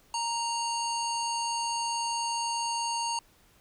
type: harmonic tone with a mistuned harmonic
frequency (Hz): 932.3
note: A#5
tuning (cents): 0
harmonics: 1 / 3 / 5 / 7 / 9 / 10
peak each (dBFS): -30 / -38 / -36 / -38 / -45 / -44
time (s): 0.14-3.19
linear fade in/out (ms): 2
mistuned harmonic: 5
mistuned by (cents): -55
effects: pink hiss -62 dBFS RMS until 3.6 s